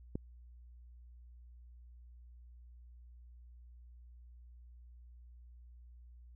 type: click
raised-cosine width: 3 ms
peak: -24 dBFS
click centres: 0.155 s
effects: added 60 Hz sine -53 dBFS peak until 6.35 s